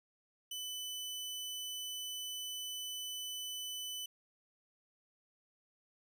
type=tone; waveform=sawtooth; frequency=3000 Hz; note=F#7; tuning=23 cents sharp; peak=-37 dBFS; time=0.51-4.06 s; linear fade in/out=5 ms; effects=12-bit